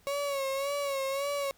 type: tone with vibrato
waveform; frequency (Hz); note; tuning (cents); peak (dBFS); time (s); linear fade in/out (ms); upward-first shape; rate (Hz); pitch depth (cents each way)
35% pulse; 554.4; C#5; 0; -28; 0.07-1.51; 0; sine; 1.8; 56
effects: pink hiss -63 dBFS RMS until 1.57 s